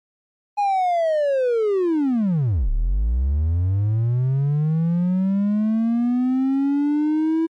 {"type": "linear two-way sweep", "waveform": "triangle", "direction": "down then up", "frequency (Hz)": [832, 33, 328.5], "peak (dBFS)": -14, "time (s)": [0.57, 7.47], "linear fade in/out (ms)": 20, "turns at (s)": 2.7, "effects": ["tanh soft clip ceiling -10 dBFS", "MP3 48 kbps"]}